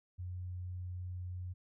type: tone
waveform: sine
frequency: 90.3 Hz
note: F#2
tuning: 42 cents flat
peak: -39 dBFS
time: 0.18-1.54 s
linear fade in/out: 20 ms
effects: none